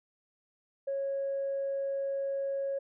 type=tone; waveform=sine; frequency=550 Hz; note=C#5; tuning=14 cents flat; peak=-29 dBFS; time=0.87-2.79 s; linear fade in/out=10 ms; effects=tanh soft clip ceiling -26 dBFS